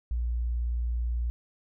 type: tone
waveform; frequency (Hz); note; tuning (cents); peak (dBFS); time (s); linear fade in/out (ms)
sine; 59.2; A#1; +27; -26; 0.11-1.3; 0
effects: none